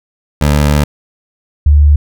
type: tone pair in turn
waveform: 20% pulse / sine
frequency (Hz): 73.42 / 73.42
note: D2 / D2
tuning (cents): 0 / 0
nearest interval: unison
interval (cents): 0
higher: neither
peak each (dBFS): -3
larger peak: neither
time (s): 0.41-0.84 / 1.66-1.96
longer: first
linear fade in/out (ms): 5
effects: none